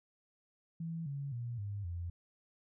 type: tone with pitch steps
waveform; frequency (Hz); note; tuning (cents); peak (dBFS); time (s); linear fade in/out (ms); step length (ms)
sine; 164.9 / 140.28 / 119.33 / 101.51 / 86.35; E3 / C#3 / A#2 / G#2 / F2; +1 / +21 / +41 / -39 / -19; -37; 0.8-2.1; 5; 260
effects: none